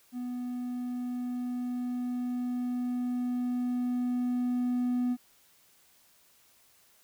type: tone with level ramp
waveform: triangle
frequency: 246.9 Hz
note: B3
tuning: in tune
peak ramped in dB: -31 to -23 dBFS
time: 0.12-5.17 s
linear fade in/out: 50 ms
effects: tanh soft clip ceiling -19 dBFS + white hiss -63 dBFS RMS until 7.03 s